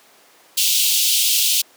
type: high-pass noise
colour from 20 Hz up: pink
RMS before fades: -17 dBFS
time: 0.57-1.62 s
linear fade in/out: 10 ms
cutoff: 2800 Hz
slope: 48 dB/octave
effects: pink hiss -50 dBFS RMS until 1.76 s + high-pass 400 Hz 12 dB/octave